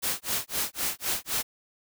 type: noise with tremolo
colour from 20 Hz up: white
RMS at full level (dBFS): -27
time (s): 0.02-1.43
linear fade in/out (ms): 20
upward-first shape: sine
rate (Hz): 3.9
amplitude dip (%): 100
effects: none